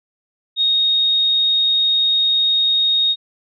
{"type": "tone", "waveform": "sine", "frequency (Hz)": 3729, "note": "A#7", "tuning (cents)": 0, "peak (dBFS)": -13, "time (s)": [0.56, 3.16], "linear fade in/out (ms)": 50, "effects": []}